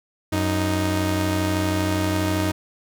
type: tone pair together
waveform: sawtooth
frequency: 92.49 / 311.1 Hz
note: F#2 / D#4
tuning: 0 / 0 cents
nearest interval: octave + major sixth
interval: 2100 cents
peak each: -19 dBFS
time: 0.32-2.52 s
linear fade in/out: 10 ms
effects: none